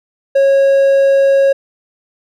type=tone with hard clipping; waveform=triangle; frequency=548 Hz; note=C#5; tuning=20 cents flat; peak=-8 dBFS; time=0.35-1.53 s; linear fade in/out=10 ms; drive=6 dB; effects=none